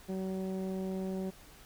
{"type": "tone with low-pass filter", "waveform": "15% pulse", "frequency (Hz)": 189.1, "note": "F#3", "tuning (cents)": 38, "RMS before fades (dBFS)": -36, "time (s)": [0.08, 1.31], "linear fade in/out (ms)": 20, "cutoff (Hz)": 410, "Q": 0.56, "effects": ["added 50 Hz sine -62 dBFS peak until 1.65 s", "pink hiss -56 dBFS RMS until 1.65 s"]}